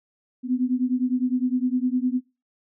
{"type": "beating tone pair", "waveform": "sine", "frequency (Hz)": [248, 257.8], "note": ["B3", "C4"], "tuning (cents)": [7, -26], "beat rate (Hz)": 9.8, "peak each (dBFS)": [-23, -24], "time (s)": [0.43, 2.21], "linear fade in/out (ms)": 50, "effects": ["noise-tail reverb RT60 0.3 s tail -21 dB re dry"]}